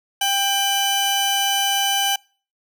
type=tone pair together; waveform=sawtooth; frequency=792 / 3001 Hz; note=G5 / F#7; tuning=+18 / +24 cents; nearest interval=octave + major seventh; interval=2306 cents; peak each=-17 dBFS; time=0.21-2.16 s; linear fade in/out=5 ms; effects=noise-tail reverb RT60 0.4 s tail -26 dB re dry